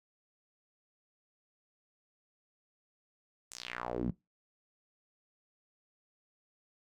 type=tone with band-pass filter sweep; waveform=sawtooth; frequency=60.7 Hz; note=B1; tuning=29 cents flat; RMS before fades=-38 dBFS; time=3.51-4.11 s; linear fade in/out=5 ms; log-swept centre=8300 to 170 Hz; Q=3.1; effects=noise-tail reverb RT60 0.2 s tail -21 dB re dry